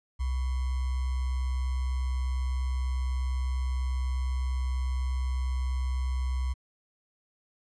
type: tone with sample-and-hold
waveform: sine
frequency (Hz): 64.2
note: C2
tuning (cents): -32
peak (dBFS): -26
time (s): 0.19-6.54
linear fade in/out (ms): 20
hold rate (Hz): 1050
effects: resampled to 22050 Hz